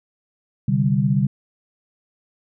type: chord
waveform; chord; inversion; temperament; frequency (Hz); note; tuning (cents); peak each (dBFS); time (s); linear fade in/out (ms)
sine; C suspended second; none; equal; 130.81 / 146.83 / 196; C3 / D3 / G3; 0 / 0 / 0; -20; 0.68-1.27; 5
effects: none